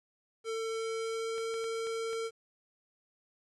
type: tone with pitch glide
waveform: square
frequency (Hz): 448.7 to 452.9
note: A4 to A#4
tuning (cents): +34 to -50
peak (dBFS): -34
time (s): 0.44-2.31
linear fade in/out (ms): 50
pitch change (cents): +16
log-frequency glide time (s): 0.68-1.52
type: clicks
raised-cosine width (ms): 0.3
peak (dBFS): -33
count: 5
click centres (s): 1.381 / 1.541 / 1.642 / 1.87 / 2.131
effects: resampled to 22050 Hz + 11-bit